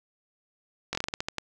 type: slowing click train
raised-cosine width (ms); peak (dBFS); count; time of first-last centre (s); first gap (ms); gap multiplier
0.2; -12; 10; 0.93-1.383; 20; 1.22
effects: none